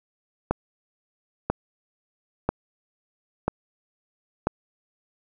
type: click train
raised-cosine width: 1 ms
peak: -7 dBFS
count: 5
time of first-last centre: 0.51-4.47 s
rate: 1.01 Hz
effects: none